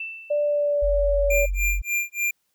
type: tone with exponential decay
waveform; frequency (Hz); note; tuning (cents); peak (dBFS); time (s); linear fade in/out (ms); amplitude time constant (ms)
sine; 2663; E7; +17; -27; 0-0.74; 5; 160
type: tone with pitch glide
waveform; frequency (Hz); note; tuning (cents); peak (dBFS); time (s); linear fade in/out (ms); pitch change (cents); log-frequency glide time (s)
sine; 588 to 569; D5 to C#5; +2 to +45; -19; 0.3-1.46; 10; -57; 0.43-1.23
type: tone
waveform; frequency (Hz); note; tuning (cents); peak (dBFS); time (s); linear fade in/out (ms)
sine; 46.25; F#1; 0; -22; 0.82-1.82; 10
type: tone with tremolo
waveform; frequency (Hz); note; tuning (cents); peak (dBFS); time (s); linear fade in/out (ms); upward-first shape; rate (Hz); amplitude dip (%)
square; 2389; D7; +29; -21; 1.3-2.31; 5; sine; 3.4; 100
effects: white hiss -72 dBFS RMS until 2.54 s